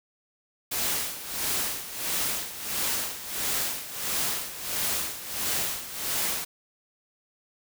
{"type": "noise with tremolo", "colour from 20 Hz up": "white", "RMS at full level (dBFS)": -27, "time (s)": [0.71, 6.45], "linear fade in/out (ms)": 10, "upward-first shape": "sine", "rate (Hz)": 1.5, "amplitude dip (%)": 75, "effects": []}